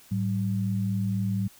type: tone pair together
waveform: sine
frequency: 107.6 / 191.72 Hz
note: A2 / G3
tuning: -38 / -38 cents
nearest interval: minor seventh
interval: 1000 cents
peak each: -27 / -27 dBFS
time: 0.11-1.48 s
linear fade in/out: 10 ms
effects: white hiss -54 dBFS RMS until 1.59 s